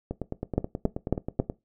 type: two click trains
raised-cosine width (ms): 2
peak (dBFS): -17 / -9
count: 14 / 4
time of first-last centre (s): 0.11-1.499 / 0.58-1.4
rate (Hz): 9.36 / 3.66
effects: noise-tail reverb RT60 0.2 s tail -18 dB re dry